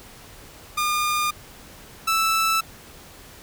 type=tone pair in turn; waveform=sawtooth; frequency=1211 / 1318.6 Hz; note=D#6 / E6; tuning=-47 / 0 cents; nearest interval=minor second; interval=147 cents; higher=second; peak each=-17 / -15 dBFS; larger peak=second; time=0.77-1.31 / 2.07-2.61 s; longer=neither; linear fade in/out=10 ms; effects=pink hiss -45 dBFS RMS until 3.42 s